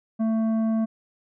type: tone with tanh clipping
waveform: triangle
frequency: 222.5 Hz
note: A3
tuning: 20 cents sharp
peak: -22 dBFS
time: 0.19-0.86 s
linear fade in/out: 20 ms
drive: 13 dB
effects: none